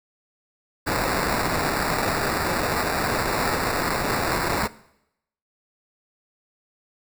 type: noise with sample-and-hold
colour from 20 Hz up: white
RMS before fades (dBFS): -24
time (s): 0.86-4.68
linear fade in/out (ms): 20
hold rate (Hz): 3150
effects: noise-tail reverb RT60 0.8 s tail -19 dB re dry